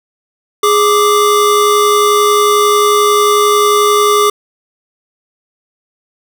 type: tone pair together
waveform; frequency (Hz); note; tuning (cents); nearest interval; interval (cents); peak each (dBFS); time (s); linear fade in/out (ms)
square; 415.3 / 1174.7; G#4 / D6; 0 / 0; octave + tritone; 1800; -11; 0.63-4.3; 5
effects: none